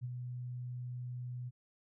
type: tone with ADSR envelope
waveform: sine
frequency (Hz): 123.8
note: B2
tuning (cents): +5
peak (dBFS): -35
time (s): 0.01-1.51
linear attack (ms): 34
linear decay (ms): 29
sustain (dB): -4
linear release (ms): 32
effects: none